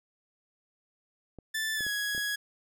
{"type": "clicks", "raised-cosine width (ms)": 2, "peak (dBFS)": -31, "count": 5, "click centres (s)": [1.387, 1.807, 1.866, 2.149, 2.179]}
{"type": "tone with pitch glide", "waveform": "sawtooth", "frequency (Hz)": [1760, 1667], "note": ["A6", "G#6"], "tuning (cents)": [0, 6], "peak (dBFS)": -26, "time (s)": [1.54, 2.36], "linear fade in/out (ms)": 10, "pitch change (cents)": -94, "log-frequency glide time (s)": [1.75, 1.88]}
{"effects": []}